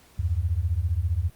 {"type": "beating tone pair", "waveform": "sine", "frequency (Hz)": [77.78, 92.78], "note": ["D#2", "F#2"], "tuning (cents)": [0, 5], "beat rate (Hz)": 15, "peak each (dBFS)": -25, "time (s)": [0.19, 1.3], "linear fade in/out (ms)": 5, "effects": ["pink hiss -56 dBFS RMS until 1.35 s", "Opus 48 kbps"]}